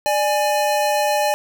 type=tone pair together; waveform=square; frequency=594 / 833.1 Hz; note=D5 / G#5; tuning=+20 / +5 cents; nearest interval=tritone; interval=585 cents; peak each=-20 dBFS; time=0.06-1.34 s; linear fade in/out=0 ms; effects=none